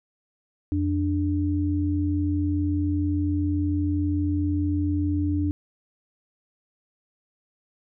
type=tone pair together; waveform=sine; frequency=87.56 / 294.5 Hz; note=F2 / D4; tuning=+5 / +5 cents; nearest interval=octave + major sixth; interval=2100 cents; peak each=-24 dBFS; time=0.72-5.51 s; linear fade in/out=0 ms; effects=none